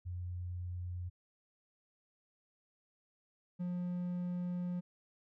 sine / triangle tone pair in turn, 89.1 / 177.78 Hz, F2 / F3, +35 / +31 cents, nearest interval octave, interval 1196 cents, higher second, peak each -38 / -33 dBFS, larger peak second, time 0.05-1.1 / 3.59-4.81 s, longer second, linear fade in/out 20 ms, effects none

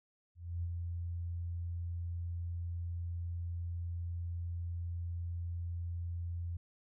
sine tone with ADSR envelope, 85.9 Hz, F2, 28 cents flat, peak -33 dBFS, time 0.35-6.57 s, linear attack 280 ms, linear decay 47 ms, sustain -3 dB, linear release 6 ms, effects none

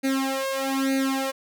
sawtooth tone with flanger, 268.7 Hz, C4, 46 cents sharp, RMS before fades -25 dBFS, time 0.03-1.32 s, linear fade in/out 20 ms, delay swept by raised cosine 0.46 to 1.86 ms, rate 1.1 Hz, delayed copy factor +1, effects none

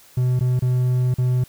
triangle tone with dropouts, 125.7 Hz, B2, 31 cents sharp, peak -14 dBFS, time 0.17-1.44 s, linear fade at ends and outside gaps 5 ms, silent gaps 0.394-0.407 / 0.594-0.621 / 1.142-1.183 s, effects white hiss -50 dBFS RMS until 1.48 s

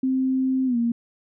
sine tone with pitch glide, 261.6 to 234.4 Hz, C4 to A#3, 0 to +10 cents, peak -19 dBFS, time 0.03-0.92 s, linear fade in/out 5 ms, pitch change -190 cents, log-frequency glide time 0.66-0.77 s, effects none

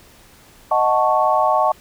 sine chord, D# half-diminished seventh, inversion none, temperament equal, 622.3 / 740 / 880 / 1108.7 Hz, D#5 / F#5 / A5 / C#6, 0 / 0 / 0 / 0 cents, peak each -19 dBFS, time 0.71-1.72 s, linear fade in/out 5 ms, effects pink hiss -48 dBFS RMS until 1.8 s

